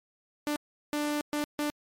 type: tone bursts at uneven times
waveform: sawtooth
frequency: 295.8 Hz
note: D4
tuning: 13 cents sharp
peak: -24 dBFS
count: 4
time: 0.47-0.56 / 0.93-1.21 / 1.33-1.44 / 1.59-1.7 s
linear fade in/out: 0 ms
effects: MP3 64 kbps